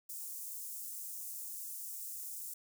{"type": "high-pass noise", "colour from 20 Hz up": "white", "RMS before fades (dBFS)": -44, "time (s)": [0.09, 2.54], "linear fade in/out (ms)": 5, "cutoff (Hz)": 7000, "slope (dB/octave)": 24, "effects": []}